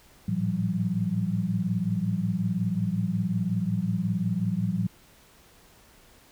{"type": "tone cluster", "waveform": "sine", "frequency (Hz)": [107.9, 113.4, 171.2, 190], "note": ["A2", "A#2", "F3", "F#3"], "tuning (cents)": [-33, -47, -34, 46], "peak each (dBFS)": [-35, -31, -28, -28], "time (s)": [0.28, 4.87], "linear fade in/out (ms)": 5, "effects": ["pink hiss -56 dBFS RMS until 6.31 s"]}